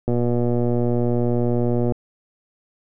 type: click train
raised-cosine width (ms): 2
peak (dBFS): -9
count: 222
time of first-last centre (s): 0.08-1.922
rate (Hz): 120
effects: none